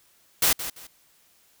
white noise with echo, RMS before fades -20 dBFS, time 0.42-0.53 s, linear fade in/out 5 ms, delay 170 ms, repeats 2, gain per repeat -12 dB, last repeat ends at 0.87 s, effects white hiss -61 dBFS RMS until 1.6 s

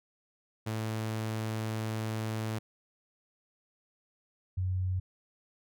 sawtooth / sine tone pair in turn, 110 / 92.5 Hz, A2 / F#2, 0 / 0 cents, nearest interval minor third, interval 300 cents, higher first, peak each -28 dBFS, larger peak neither, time 0.66-2.59 / 4.57-5 s, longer first, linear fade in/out 10 ms, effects none

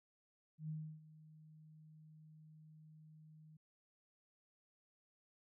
sine tone with ADSR envelope, 155.56 Hz, D#3, in tune, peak -40 dBFS, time 0.58-3.57 s, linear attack 110 ms, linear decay 310 ms, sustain -18 dB, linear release 6 ms, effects none

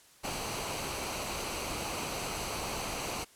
pink noise with comb filter, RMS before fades -36 dBFS, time 0.23-3.25 s, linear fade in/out 20 ms, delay 0.57 ms, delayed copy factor -0.5, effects white hiss -59 dBFS RMS until 3.35 s + low-pass 11000 Hz 12 dB/octave

